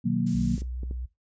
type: chord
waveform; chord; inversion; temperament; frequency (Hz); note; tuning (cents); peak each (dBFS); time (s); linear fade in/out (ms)
sine; B major seventh; none; equal with one note detuned; 123.47 / 155.11 / 185 / 233.1; B2 / D#3 / F#3 / A#3; 0 / -5 / 0 / 0; -31 / -31 / -26 / -26; 0.04-0.57; 20
type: noise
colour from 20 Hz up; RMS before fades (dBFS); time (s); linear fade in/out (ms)
violet; -38; 0.26-0.62; 10
type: tone with vibrato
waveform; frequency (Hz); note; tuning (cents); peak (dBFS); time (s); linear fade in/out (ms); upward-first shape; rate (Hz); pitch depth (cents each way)
sine; 61.74; B1; 0; -31; 0.34-1.06; 10; square; 7.4; 9
type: clicks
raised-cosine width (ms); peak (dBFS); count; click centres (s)
3; -26; 4; 0.58 / 0.62 / 0.833 / 0.911
effects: noise-tail reverb RT60 0.2 s tail -17 dB re dry + resampled to 16000 Hz